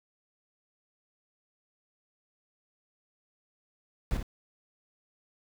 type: noise with echo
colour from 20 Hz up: brown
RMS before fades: -28 dBFS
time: 4.11-4.17 s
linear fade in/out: 0 ms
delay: 58 ms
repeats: 1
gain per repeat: -6 dB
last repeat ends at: 4.228 s
effects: none